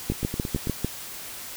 two click trains, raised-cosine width 3 ms, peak -16 / -11 dBFS, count 6 / 6, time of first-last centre 0.12-0.672 / 0.1-0.846 s, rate 9.06 / 6.7 Hz, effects white hiss -38 dBFS RMS until 1.56 s

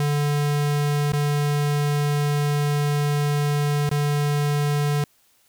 square tone with dropouts, 146 Hz, D3, 10 cents flat, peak -20 dBFS, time 0-5.04 s, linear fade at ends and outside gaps 2 ms, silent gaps 1.121-1.133 / 3.892-3.913 s, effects white hiss -61 dBFS RMS until 5.48 s

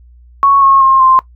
sine tone with pitch steps, 1108.7 / 1087.8 / 1067.2 / 1047.1 Hz, C#6 / C#6 / C6 / C6, 0 / -33 / +34 / +1 cents, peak -5 dBFS, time 0.43-1.19 s, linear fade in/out 0 ms, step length 190 ms, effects noise-tail reverb RT60 0.1 s tail -18 dB re dry + added 60 Hz sine -38 dBFS peak until 1.35 s

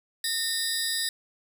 25% pulse tone cluster, 1829 / 3909 / 4825 / 5030 Hz, A#6 / B7 / D8 / D#8, -33 / -19 / +46 / +18 cents, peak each -28 dBFS, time 0.24-1.09 s, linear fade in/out 2 ms, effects none

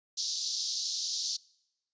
white band-pass noise, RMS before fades -34 dBFS, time 0.17-1.37 s, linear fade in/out 10 ms, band 3900 to 6100 Hz, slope 48 dB/octave, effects noise-tail reverb RT60 0.9 s tail -25 dB re dry + resampled to 16000 Hz

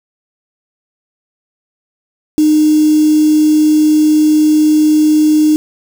sine tone with quantisation, 306 Hz, D#4, 29 cents flat, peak -6 dBFS, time 2.38-5.56 s, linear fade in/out 0 ms, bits 4, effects none

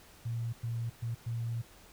sine tone bursts at uneven times, 116.54 Hz, A#2, in tune, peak -32 dBFS, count 4, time 0.25-0.53 / 0.63-0.9 / 1.02-1.15 / 1.26-1.62 s, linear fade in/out 10 ms, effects pink hiss -57 dBFS RMS until 1.92 s

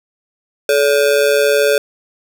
square ring-modulated tone, 499.6 Hz, B4, 20 cents sharp, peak -8 dBFS, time 0.69-1.78 s, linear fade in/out 2 ms, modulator 69.2 Hz, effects none

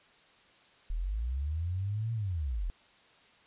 sine linear two-way sweep, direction up then down, 36.71 to 116.54 to 36.71 Hz, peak -30 dBFS, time 0.9-2.7 s, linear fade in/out 0 ms, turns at 2.13 s, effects white hiss -61 dBFS RMS until 3.46 s + resampled to 8000 Hz

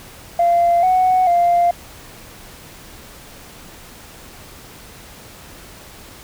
sine tone with pitch steps, 690 / 741 / 696 Hz, F5 / F#5 / F5, -21 / +2 / -6 cents, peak -10 dBFS, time 0.39-1.71 s, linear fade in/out 5 ms, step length 440 ms, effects tanh soft clip ceiling -8 dBFS + pink hiss -40 dBFS RMS until 6.23 s

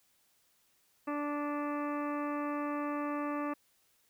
harmonic tone, 292.3 Hz, D4, 8 cents flat, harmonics 1 / 2 / 3 / 4 / 5 / 6 / 7 / 8 / 9, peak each -35 / -40 / -44 / -39 / -53 / -49 / -53 / -56 / -53 dBFS, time 1.07-3.54 s, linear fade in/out 10 ms, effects white hiss -71 dBFS RMS until 4.09 s

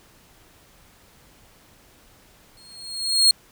35% pulse tone with exponential growth, 4271 Hz, C8, 35 cents sharp, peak -9 dBFS, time 2.57-3.31 s, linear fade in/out 2 ms, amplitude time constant 160 ms, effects pink hiss -54 dBFS RMS until 3.51 s

